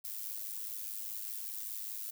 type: noise with amplitude modulation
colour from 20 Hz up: violet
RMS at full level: -38 dBFS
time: 0.04-2.11 s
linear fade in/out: 10 ms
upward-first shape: sine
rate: 105 Hz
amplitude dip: 70%
effects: none